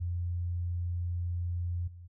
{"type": "tone with level steps", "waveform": "sine", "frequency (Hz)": 87.31, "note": "F2", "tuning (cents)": 0, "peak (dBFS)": [-30, -45], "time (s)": [0, 2.08], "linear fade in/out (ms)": 20, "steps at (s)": 1.87, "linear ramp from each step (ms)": 10, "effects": []}